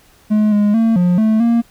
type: tone with pitch steps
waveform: triangle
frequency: 212.7 / 207 / 226.2 / 177.7 / 218.7 / 233.4 Hz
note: G#3 / G#3 / A3 / F3 / A3 / A#3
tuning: +42 / -5 / +48 / +30 / -10 / +2 cents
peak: -8 dBFS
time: 0.3-1.62 s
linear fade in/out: 20 ms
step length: 220 ms
effects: pink hiss -50 dBFS RMS until 1.7 s

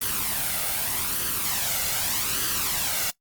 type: noise with flanger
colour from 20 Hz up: white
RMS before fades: -26 dBFS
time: 0.01-3.11 s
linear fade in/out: 10 ms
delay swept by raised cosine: 0.64 to 1.45 ms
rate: 0.82 Hz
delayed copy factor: +0.55
effects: noise-tail reverb RT60 0.1 s tail -20 dB re dry + Opus 32 kbps

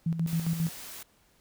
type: tone with tremolo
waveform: sine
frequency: 164.81 Hz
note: E3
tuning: in tune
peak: -24 dBFS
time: 0.06-0.69 s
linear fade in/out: 5 ms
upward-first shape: square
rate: 7.4 Hz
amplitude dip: 60%
type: noise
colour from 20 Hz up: white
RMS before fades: -43 dBFS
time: 0.27-1.03 s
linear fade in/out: 5 ms
effects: pink hiss -65 dBFS RMS until 1.4 s

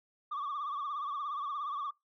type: tone with vibrato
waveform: sine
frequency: 1159 Hz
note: D6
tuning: 23 cents flat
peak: -32 dBFS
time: 0.31-1.91 s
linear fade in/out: 10 ms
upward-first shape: sine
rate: 17 Hz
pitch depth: 88 cents each way
effects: noise-tail reverb RT60 0.2 s tail -24 dB re dry + tanh soft clip ceiling -32 dBFS

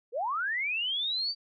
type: linear sweep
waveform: sine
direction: up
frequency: 423.8 to 4684 Hz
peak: -28 dBFS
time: 0.12-1.35 s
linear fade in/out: 50 ms
effects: none

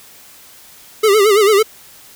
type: tone with vibrato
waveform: square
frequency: 414.6 Hz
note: G#4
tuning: 3 cents flat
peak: -9 dBFS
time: 1.03-1.63 s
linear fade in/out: 10 ms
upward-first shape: sine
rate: 9 Hz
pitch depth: 110 cents each way
effects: white hiss -42 dBFS RMS until 2.15 s

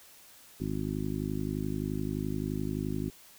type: harmonic tone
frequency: 51.6 Hz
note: G#1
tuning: 10 cents flat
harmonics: 1 / 2 / 3 / 4 / 5 / 6 / 7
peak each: -40 / -39 / -36 / -39 / -36 / -39 / -40 dBFS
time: 0.6-3.1 s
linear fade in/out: 5 ms
effects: white hiss -55 dBFS RMS until 3.38 s

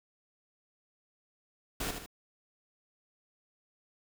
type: noise with echo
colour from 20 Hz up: pink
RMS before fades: -35 dBFS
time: 1.8-1.91 s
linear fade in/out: 5 ms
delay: 76 ms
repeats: 2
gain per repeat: -6 dB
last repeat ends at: 2.062 s
effects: none

